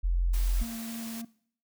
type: tone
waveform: sine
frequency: 43.65 Hz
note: F1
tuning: in tune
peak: -23 dBFS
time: 0.03-0.64 s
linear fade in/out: 20 ms
type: noise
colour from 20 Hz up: white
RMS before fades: -43 dBFS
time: 0.33-1.22 s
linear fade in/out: 10 ms
type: tone with vibrato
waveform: triangle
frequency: 228.6 Hz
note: A#3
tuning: 34 cents flat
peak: -33 dBFS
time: 0.61-1.25 s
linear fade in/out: 5 ms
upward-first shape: square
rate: 3.6 Hz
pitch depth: 9 cents each way
effects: noise-tail reverb RT60 0.6 s tail -21 dB re dry